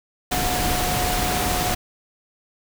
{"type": "tone in noise", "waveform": "sine", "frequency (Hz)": 725, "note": "F#5", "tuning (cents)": -35, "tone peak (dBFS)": -26, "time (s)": [0.31, 1.75], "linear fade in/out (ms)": 10, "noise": "pink", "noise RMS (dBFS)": -23, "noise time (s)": [0.31, 1.75], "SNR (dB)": -6, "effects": []}